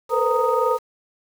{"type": "tone cluster", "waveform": "sine", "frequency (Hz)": [449.5, 489.6, 512, 927, 1244], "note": ["A4", "B4", "C5", "A#5", "D#6"], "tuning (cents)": [37, -15, -38, -10, -1], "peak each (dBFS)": -23, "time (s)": [0.09, 0.79], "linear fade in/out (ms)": 50, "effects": ["tanh soft clip ceiling -6 dBFS", "7-bit"]}